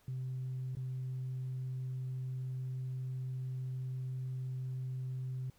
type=tone with dropouts; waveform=sine; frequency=129 Hz; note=C3; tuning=24 cents flat; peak=-35 dBFS; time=0.08-5.5 s; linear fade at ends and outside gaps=2 ms; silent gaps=0.752-0.769 s; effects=tanh soft clip ceiling -33 dBFS + pink hiss -69 dBFS RMS until 5.58 s